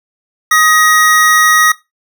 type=tone pair together; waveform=square; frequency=1253.9 / 1900 Hz; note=D#6 / A#6; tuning=+13 / +33 cents; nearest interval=perfect fifth; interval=720 cents; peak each=-10 / -11 dBFS; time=0.51-1.72 s; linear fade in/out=5 ms; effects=noise-tail reverb RT60 0.2 s tail -17 dB re dry